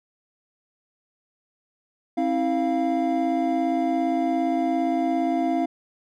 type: tone cluster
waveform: triangle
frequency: 266 / 323.4 / 695 Hz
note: C4 / E4 / F5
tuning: +29 / -33 / -9 cents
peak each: -23 dBFS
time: 2.17-5.66 s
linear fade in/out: 10 ms
effects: none